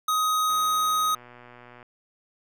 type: tone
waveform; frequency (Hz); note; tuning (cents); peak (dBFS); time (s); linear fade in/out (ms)
square; 1256; D#6; +16; -22; 0.08-1.15; 5
type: click train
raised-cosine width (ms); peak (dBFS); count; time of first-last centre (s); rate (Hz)
0.5; -32; 163; 0.5-1.828; 122
effects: none